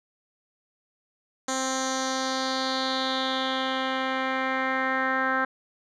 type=tone with low-pass filter sweep; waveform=10% pulse; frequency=262.7 Hz; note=C4; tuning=7 cents sharp; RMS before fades=-27 dBFS; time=1.48-5.45 s; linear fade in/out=5 ms; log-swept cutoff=7100 to 1600 Hz; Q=3.6; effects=none